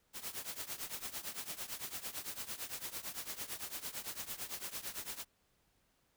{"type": "noise with tremolo", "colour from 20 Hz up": "white", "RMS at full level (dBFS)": -40, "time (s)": [0.13, 5.25], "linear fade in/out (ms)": 50, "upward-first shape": "triangle", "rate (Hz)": 8.9, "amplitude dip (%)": 90, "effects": ["pink hiss -75 dBFS RMS until 6.16 s"]}